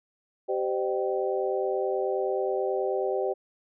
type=harmonic tone with a mistuned harmonic; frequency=129.1 Hz; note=C3; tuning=23 cents flat; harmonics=3 / 4 / 5 / 6; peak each=-28 / -30 / -32 / -34 dBFS; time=0.48-3.34 s; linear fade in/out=20 ms; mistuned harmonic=5; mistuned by=-110 cents; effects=none